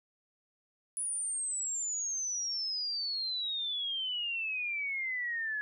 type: exponential sweep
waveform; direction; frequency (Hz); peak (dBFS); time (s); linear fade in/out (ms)
sine; down; 9956 to 1685; -32; 0.97-5.61; 0
effects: none